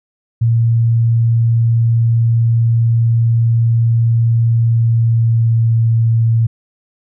sine tone with pitch glide, 115.6 to 114.27 Hz, A#2 to A#2, -14 to -34 cents, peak -9 dBFS, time 0.41-6.47 s, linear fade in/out 10 ms, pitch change -20 cents, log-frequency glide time 4.57-5.77 s, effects none

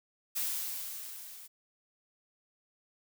blue noise with level ramp, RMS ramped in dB -32 to -50 dBFS, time 0.35-1.48 s, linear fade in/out 20 ms, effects none

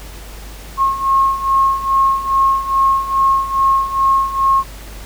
sine beating tone pair, 1080 / 1082.4 Hz, C#6 / C#6, -45 / -42 cents, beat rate 2.4 Hz, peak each -17 / -13 dBFS, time 0.77-4.64 s, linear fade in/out 50 ms, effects added 50 Hz sine -32 dBFS peak until 5.05 s + pink hiss -37 dBFS RMS until 5.05 s

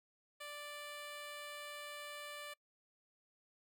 10% pulse tone, 587.3 Hz, D5, in tune, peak -38 dBFS, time 0.4-2.54 s, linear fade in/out 10 ms, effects noise-tail reverb RT60 0.1 s tail -24 dB re dry

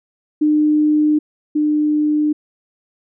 sine tone pair in turn, 302.4 / 300.9 Hz, D#4 / D4, -49 / +42 cents, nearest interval unison, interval 9 cents, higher first, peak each -11 / -13 dBFS, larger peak first, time 0.41-1.19 / 1.55-2.33 s, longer neither, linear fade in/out 10 ms, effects none

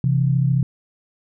sine tone pair together, 131.7 / 165.6 Hz, C3 / E3, +12 / +8 cents, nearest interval major third, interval 396 cents, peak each -16 / -21 dBFS, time 0.04-0.63 s, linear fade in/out 2 ms, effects none

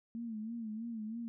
sine tone with vibrato, 224.3 Hz, A3, 34 cents sharp, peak -38 dBFS, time 0.15-1.28 s, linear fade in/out 0 ms, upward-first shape sine, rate 3.1 Hz, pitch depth 87 cents each way, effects none

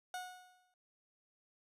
30% pulse tone with exponential decay, 731 Hz, F#5, 21 cents flat, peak -36 dBFS, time 0.14-0.74 s, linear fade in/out 2 ms, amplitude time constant 130 ms, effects resampled to 32000 Hz

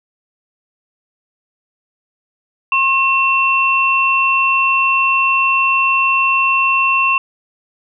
sine tone pair together, 1073.4 / 2700 Hz, C6 / E7, +44 / +41 cents, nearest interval octave + major third, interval 1597 cents, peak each -15 / -13 dBFS, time 2.72-7.18 s, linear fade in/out 2 ms, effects none

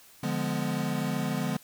square chord, D diminished seventh, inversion none, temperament equal with one note detuned, 146.83 / 174.61 / 207.7 / 250.5 Hz, D3 / F3 / Ab3 / Cb4, 0 / 0 / 0 / +25 cents, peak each -34 dBFS, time 0.23-1.57 s, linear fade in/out 5 ms, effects white hiss -55 dBFS RMS until 1.63 s

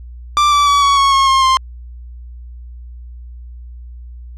45% pulse tone with pitch steps, 1178 / 1159.1 / 1140.5 / 1122.2 / 1104.2 / 1086.5 / 1069.1 / 1051.9 Hz, D6 / D6 / C#6 / C#6 / C#6 / C#6 / C6 / C6, +5 / -23 / +49 / +21 / -7 / -35 / +37 / +9 cents, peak -9 dBFS, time 0.37-1.57 s, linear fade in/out 0 ms, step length 150 ms, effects added 60 Hz sine -30 dBFS peak until 4.37 s + low-pass 6000 Hz 12 dB/octave

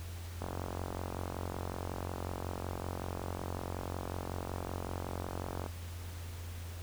click train, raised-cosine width 1 ms, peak -24 dBFS, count 239, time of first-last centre 0.42-5.662 s, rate 45.4 Hz, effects added 86 Hz sine -41 dBFS peak until 6.82 s + pink hiss -51 dBFS RMS until 6.82 s

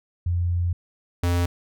sine / square tone pair in turn, 87.31 / 87.31 Hz, F2 / F2, 0 / 0 cents, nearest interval unison, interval 0 cents, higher neither, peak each -20 dBFS, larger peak neither, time 0.26-0.73 / 1.23-1.46 s, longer first, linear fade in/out 5 ms, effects none

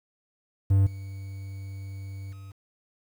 triangle tone with level steps, 97.5 Hz, G2, 9 cents flat, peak -15 / -33 / -38 dBFS, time 0.7-2.52 s, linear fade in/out 10 ms, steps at 0.86 / 2.32 s, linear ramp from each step 10 ms, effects 9-bit

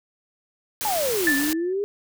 white noise, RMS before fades -28 dBFS, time 0.81-1.53 s, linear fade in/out 0 ms
sine exponential two-way sweep, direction down then up, 881 to 271.6 to 415.9 Hz, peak -22 dBFS, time 0.85-1.84 s, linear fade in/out 0 ms, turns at 1.35 s
sine tone with exponential decay, 1760 Hz, A6, in tune, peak -15 dBFS, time 1.27-1.73 s, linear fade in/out 1 ms, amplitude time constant 98 ms
effects none

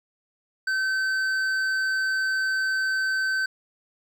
sine tone with hard clipping, 1538 Hz, G6, 33 cents flat, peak -24 dBFS, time 0.67-3.46 s, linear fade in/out 5 ms, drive 7 dB, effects none

